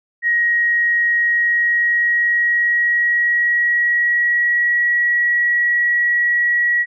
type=tone with pitch glide; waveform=sine; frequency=1889 to 1919.8 Hz; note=A#6 to B6; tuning=+22 to -50 cents; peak=-13 dBFS; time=0.22-6.86 s; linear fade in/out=50 ms; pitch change=+28 cents; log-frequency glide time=1.12-4.87 s; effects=none